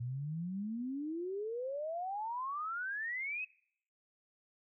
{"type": "exponential sweep", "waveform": "sine", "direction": "up", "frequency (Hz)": [116.9, 2607], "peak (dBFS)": -36, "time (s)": [0, 3.45], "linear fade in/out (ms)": 10, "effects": ["noise-tail reverb RT60 0.7 s tail -24 dB re dry"]}